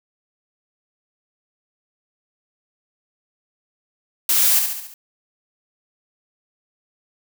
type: noise with echo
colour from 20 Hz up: blue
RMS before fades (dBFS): -17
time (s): 4.29-4.59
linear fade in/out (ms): 2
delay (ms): 70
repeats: 5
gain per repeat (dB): -5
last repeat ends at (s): 4.94
effects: none